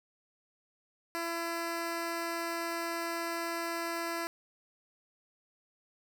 10% pulse tone, 336.3 Hz, E4, 35 cents sharp, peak -25 dBFS, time 1.15-4.27 s, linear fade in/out 0 ms, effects none

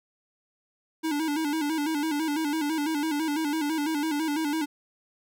square tone with vibrato, 304.9 Hz, D#4, 35 cents flat, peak -26 dBFS, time 1.03-4.66 s, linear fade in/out 20 ms, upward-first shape square, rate 6 Hz, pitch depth 84 cents each way, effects none

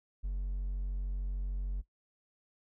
triangle tone with hard clipping, 46.66 Hz, F#1, 15 cents sharp, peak -33 dBFS, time 0.23-1.82 s, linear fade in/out 20 ms, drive 5 dB, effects noise-tail reverb RT60 0.1 s tail -17 dB re dry

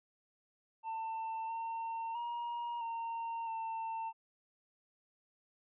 triangle tone with pitch steps, 895 / 910 / 948 / 919 / 900 Hz, A5 / A#5 / A#5 / A#5 / A5, +29 / -42 / +29 / -25 / +39 cents, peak -35 dBFS, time 0.83-4.13 s, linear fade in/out 50 ms, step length 660 ms, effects resampled to 8000 Hz

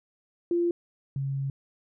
sine tone pair in turn, 345.1 / 136.95 Hz, F4 / C#3, -21 / -21 cents, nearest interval octave + major third, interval 1600 cents, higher first, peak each -22 / -27 dBFS, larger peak first, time 0.51-0.71 / 1.16-1.5 s, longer second, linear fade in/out 2 ms, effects none

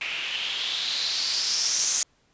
blue noise with low-pass filter sweep, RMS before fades -27 dBFS, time 0.01-2.03 s, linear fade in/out 2 ms, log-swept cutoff 2500 to 6700 Hz, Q 4.5, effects pink hiss -65 dBFS RMS until 2.33 s + resampled to 16000 Hz

